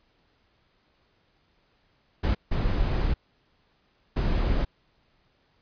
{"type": "noise bursts at uneven times", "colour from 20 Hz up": "brown", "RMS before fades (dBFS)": -24, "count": 3, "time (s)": [[2.23, 2.35], [2.51, 3.14], [4.16, 4.65]], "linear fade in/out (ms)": 10, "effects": ["pink hiss -67 dBFS RMS until 5.61 s", "resampled to 11025 Hz"]}